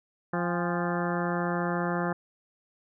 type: harmonic tone with a mistuned harmonic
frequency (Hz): 174.61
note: F3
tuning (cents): 0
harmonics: 1 / 2 / 3 / 4 / 5 / 6 / 7 / 8 / 9 / 10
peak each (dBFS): -30 / -33 / -35 / -36 / -37 / -38 / -38 / -39 / -40 / -40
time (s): 0.33-2.13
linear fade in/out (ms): 5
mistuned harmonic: 5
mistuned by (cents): -83
effects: none